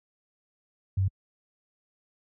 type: tone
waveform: sine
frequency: 95.7 Hz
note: G2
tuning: 41 cents flat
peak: -21 dBFS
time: 0.97-1.08 s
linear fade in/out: 5 ms
effects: high-pass 60 Hz 12 dB/octave